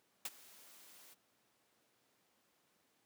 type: noise with ADSR envelope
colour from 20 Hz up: white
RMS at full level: -39 dBFS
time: 0.25-1.15 s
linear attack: 4 ms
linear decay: 37 ms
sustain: -21 dB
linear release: 23 ms
effects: pink hiss -75 dBFS RMS until 3.05 s + high-pass 200 Hz 12 dB/octave